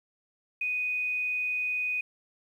sine tone, 2489 Hz, D#7, in tune, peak -27 dBFS, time 0.61-2.01 s, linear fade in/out 5 ms, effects 10-bit

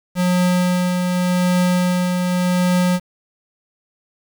square tone with tremolo, 180 Hz, F#3, 47 cents flat, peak -14 dBFS, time 0.15-3 s, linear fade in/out 50 ms, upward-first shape triangle, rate 0.86 Hz, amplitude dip 40%, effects 7-bit

